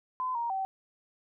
sine tone with pitch steps, 1019 / 938 / 769 Hz, C6 / A#5 / G5, -46 / +11 / -33 cents, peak -29 dBFS, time 0.2-0.65 s, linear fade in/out 0 ms, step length 150 ms, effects none

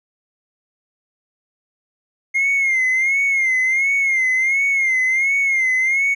triangle tone with vibrato, 2125 Hz, C7, 26 cents sharp, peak -12 dBFS, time 2.34-6.15 s, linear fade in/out 20 ms, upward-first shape sine, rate 1.4 Hz, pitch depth 80 cents each way, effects tanh soft clip ceiling -10 dBFS + resampled to 24000 Hz

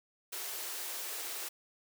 white high-pass noise, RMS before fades -40 dBFS, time 0.32-1.49 s, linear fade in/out 10 ms, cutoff 320 Hz, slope 96 dB/octave, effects none

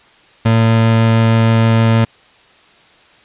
30% pulse tone, 113.3 Hz, A#2, 49 cents flat, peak -6 dBFS, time 0.45-2.05 s, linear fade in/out 10 ms, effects white hiss -47 dBFS RMS until 3.24 s + resampled to 8000 Hz

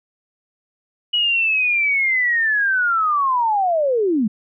sine linear sweep, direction down, 2934 to 196 Hz, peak -15 dBFS, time 1.13-4.28 s, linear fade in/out 10 ms, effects none

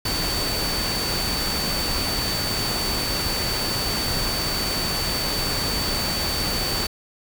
sine tone in noise, 4545 Hz, C#8, 42 cents sharp, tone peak -26 dBFS, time 0.05-6.87 s, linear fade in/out 5 ms, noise pink, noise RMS -26 dBFS, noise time 0.05-6.87 s, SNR -3 dB, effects none

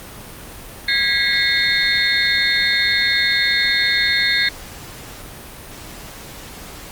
sine tone cluster, 1641 / 1954 / 2155 / 3666 / 4235 Hz, G#6 / B6 / C#7 / A#7 / C8, -21 / -19 / -49 / -30 / +20 cents, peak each -21 dBFS, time 0.88-4.49 s, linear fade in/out 5 ms, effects pink hiss -36 dBFS RMS until 6.91 s + Opus 32 kbps

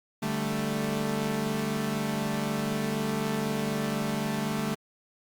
sawtooth chord, D suspended fourth, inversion none, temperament equal, 146.83 / 196 / 220 Hz, D3 / G3 / A3, 0 / 0 / 0 cents, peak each -30 / -29 / -26 dBFS, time 0.22-4.75 s, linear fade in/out 10 ms, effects Opus 48 kbps

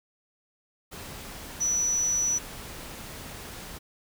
sine tone in noise, 5920 Hz, F#8, in tune, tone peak -23 dBFS, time 1.6-2.39 s, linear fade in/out 20 ms, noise pink, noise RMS -41 dBFS, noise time 0.91-3.79 s, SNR +15 dB, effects none

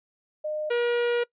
sine / 45% pulse tone pair in turn, 610 / 478.2 Hz, D#5 / A#4, -34 / +44 cents, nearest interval major third, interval 422 cents, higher first, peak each -27 / -22 dBFS, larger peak second, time 0.44-0.7 / 0.7-1.24 s, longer second, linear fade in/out 10 ms, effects noise-tail reverb RT60 0.1 s tail -23 dB re dry + resampled to 8000 Hz

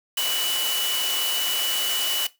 sine tone in noise, 2960 Hz, F#7, in tune, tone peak -24 dBFS, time 0.17-2.27 s, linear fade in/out 5 ms, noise white, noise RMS -27 dBFS, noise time 0.17-2.27 s, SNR 0 dB, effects noise-tail reverb RT60 0.2 s tail -17 dB re dry + high-pass 400 Hz 12 dB/octave

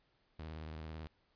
sawtooth tone with vibrato, 78.6 Hz, D#2, 18 cents sharp, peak -40 dBFS, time 0.39-1.07 s, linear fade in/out 0 ms, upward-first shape sine, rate 18 Hz, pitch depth 84 cents each way, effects pink hiss -75 dBFS RMS until 1.35 s + resampled to 11025 Hz

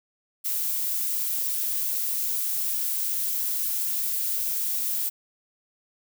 violet noise, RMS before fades -27 dBFS, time 0.44-5.1 s, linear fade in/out 20 ms, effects none

